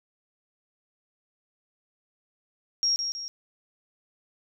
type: tone with echo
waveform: sine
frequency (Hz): 5588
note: F8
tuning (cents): 0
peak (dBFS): -21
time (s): 2.83-2.96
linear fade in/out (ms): 0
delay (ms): 160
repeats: 2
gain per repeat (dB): -6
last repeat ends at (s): 3.28
effects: none